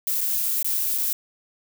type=noise with dropouts; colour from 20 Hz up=violet; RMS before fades=-24 dBFS; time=0.07-1.13 s; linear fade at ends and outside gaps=1 ms; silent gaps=0.208-0.212 / 0.628-0.645 / 0.979-0.983 s; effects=none